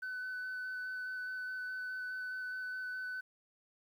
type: tone with vibrato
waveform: sine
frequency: 1506 Hz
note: F#6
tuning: 30 cents sharp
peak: -36 dBFS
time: 0.02-3.21 s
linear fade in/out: 10 ms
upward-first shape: square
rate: 4.8 Hz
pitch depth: 8 cents each way
effects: tanh soft clip ceiling -36 dBFS + 11-bit